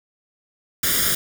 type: noise with comb filter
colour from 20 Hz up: white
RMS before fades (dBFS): -20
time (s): 0.83-1.15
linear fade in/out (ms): 5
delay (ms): 0.58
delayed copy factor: +0.85
effects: none